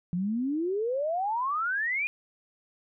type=exponential sweep; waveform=sine; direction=up; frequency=169.3 to 2482 Hz; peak=-26 dBFS; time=0.13-2.07 s; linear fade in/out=0 ms; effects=none